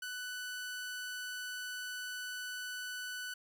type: tone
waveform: sawtooth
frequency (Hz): 1492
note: F#6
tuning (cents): +14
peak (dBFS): -36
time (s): 0.02-3.34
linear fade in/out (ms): 5
effects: none